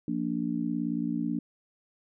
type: chord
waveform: sine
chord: Bb major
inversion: second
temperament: just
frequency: 174.81 / 233.1 / 291.4 Hz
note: F3 / Bb3 / D4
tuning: +2 / 0 / -13 cents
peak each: -34 / -31 / -31 dBFS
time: 0.08-1.39 s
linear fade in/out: 2 ms
effects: none